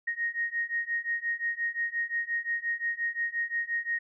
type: beating tone pair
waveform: sine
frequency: 1864.7 / 1870.4 Hz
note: A#6 / A#6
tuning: 0 / +5 cents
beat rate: 5.7 Hz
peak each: -32 / -31 dBFS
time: 0.07-3.99 s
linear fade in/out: 10 ms
effects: none